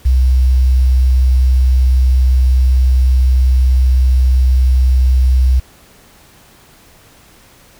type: tone with quantisation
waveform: sine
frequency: 63.9 Hz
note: C2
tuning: 40 cents flat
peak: -7 dBFS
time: 0.05-5.6 s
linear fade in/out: 10 ms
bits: 6
effects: pink hiss -45 dBFS RMS until 7.79 s